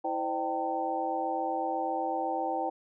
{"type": "tone cluster", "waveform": "sine", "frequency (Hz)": [327.7, 519, 607, 777, 903], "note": ["E4", "C5", "D#5", "G5", "A5"], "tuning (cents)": [-10, -14, -43, -16, 45], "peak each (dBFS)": [-36, -36, -39, -31, -37], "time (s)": [0.04, 2.7], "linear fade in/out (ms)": 10, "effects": []}